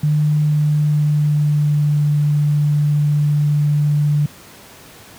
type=tone with pitch glide; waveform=sine; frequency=150.4 to 147.56 Hz; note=D3 to D3; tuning=+42 to +9 cents; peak=-12 dBFS; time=0.03-4.26 s; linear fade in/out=5 ms; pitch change=-33 cents; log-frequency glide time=0.39-1.98 s; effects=pink hiss -41 dBFS RMS until 5.18 s + high-pass 80 Hz 12 dB/octave